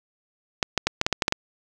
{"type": "clicks", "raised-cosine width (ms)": 0.2, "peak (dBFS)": -3, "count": 9, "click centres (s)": [0.628, 0.777, 0.87, 1.014, 1.065, 1.127, 1.222, 1.281, 1.324], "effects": []}